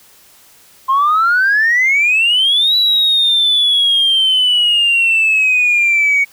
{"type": "exponential two-way sweep", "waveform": "sine", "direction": "up then down", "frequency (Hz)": [1046.5, 3951, 2230], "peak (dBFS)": -8, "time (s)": [0.88, 6.25], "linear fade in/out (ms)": 20, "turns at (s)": 2.76, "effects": ["tanh soft clip ceiling -6 dBFS", "white hiss -46 dBFS RMS until 6.32 s"]}